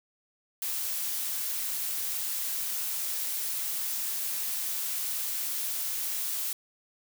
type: noise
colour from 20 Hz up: blue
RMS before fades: -32 dBFS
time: 0.62-6.53 s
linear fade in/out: 2 ms
effects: none